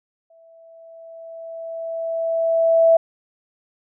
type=tone with exponential growth; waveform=sine; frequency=659 Hz; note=E5; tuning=1 cent flat; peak=-9 dBFS; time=0.3-2.97 s; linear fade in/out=5 ms; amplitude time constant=580 ms; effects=none